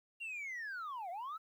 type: linear two-way sweep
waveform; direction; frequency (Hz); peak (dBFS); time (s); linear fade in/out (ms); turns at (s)
sine; down then up; 2800 to 670 to 1346; -38; 0.2-1.38; 20; 1.1
effects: tanh soft clip ceiling -39 dBFS + 12-bit